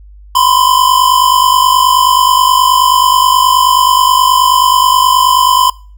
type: tone pair together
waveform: square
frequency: 996 / 1045.4 Hz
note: B5 / C6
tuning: +14 / -2 cents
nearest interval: minor second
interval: 84 cents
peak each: -10 dBFS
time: 0.35-5.7 s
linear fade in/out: 5 ms
effects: noise-tail reverb RT60 0.4 s tail -23 dB re dry + added 50 Hz sine -33 dBFS peak until 5.97 s